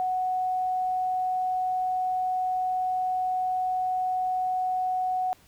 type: tone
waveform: sine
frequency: 740 Hz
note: F#5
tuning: in tune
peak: -24 dBFS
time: 0-5.33 s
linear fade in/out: 0 ms
effects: pink hiss -58 dBFS RMS until 5.47 s